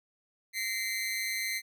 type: tone with amplitude modulation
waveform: sawtooth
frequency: 2072 Hz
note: C7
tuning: 17 cents flat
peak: -24 dBFS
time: 0.53-1.62 s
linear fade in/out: 50 ms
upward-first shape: sine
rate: 208 Hz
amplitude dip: 80%
effects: none